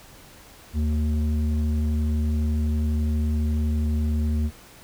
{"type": "tone with low-pass filter", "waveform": "square", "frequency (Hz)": 76, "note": "D#2", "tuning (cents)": -40, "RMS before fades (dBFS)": -23, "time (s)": [0.73, 4.51], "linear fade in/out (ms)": 50, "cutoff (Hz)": 210, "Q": 1.6, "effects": ["pink hiss -48 dBFS RMS until 4.83 s"]}